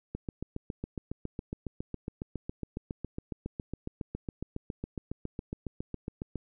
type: click train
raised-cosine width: 3 ms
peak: -22 dBFS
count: 46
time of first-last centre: 0.15-6.357 s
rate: 7.25 Hz
effects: none